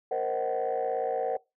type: chord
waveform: sine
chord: C half-diminished seventh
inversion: third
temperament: equal with one note detuned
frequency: 466.2 / 523.3 / 622.3 / 752.5 Hz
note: Bb4 / C5 / Eb5 / Gb5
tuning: 0 / 0 / 0 / +29 cents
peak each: -30 / -31 / -34 / -30 dBFS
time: 0.11-1.37 s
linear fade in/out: 5 ms
effects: noise-tail reverb RT60 0.2 s tail -21 dB re dry + tanh soft clip ceiling -21 dBFS